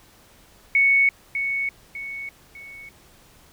sine tone with echo, 2217 Hz, C#7, in tune, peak -14 dBFS, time 0.75-1.09 s, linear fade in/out 2 ms, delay 600 ms, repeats 3, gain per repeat -8 dB, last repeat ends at 2.89 s, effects pink hiss -53 dBFS RMS until 3.52 s

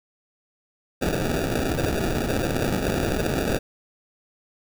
violet noise with sample-and-hold, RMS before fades -24 dBFS, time 1.01-3.59 s, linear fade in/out 20 ms, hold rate 1050 Hz, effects none

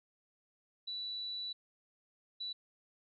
sine tone bursts at uneven times, 3951 Hz, B7, in tune, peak -38 dBFS, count 2, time 0.87-1.53 / 2.4-2.53 s, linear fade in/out 10 ms, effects none

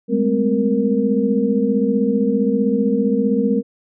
sine tone cluster, 200.5 / 215.9 / 257.3 / 467.4 Hz, G3 / A3 / C4 / A#4, +39 / -33 / -29 / +5 cents, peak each -20 dBFS, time 0.08-3.63 s, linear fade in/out 50 ms, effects none

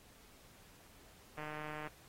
click train, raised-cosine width 0.5 ms, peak -30 dBFS, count 76, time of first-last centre 1.38-1.873 s, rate 152 Hz, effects pink hiss -62 dBFS RMS until 2.08 s + AAC 48 kbps

